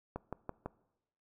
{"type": "click train", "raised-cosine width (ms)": 1, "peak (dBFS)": -24, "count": 4, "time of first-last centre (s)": [0.16, 0.66], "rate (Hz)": 6, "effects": ["noise-tail reverb RT60 0.9 s tail -21 dB re dry"]}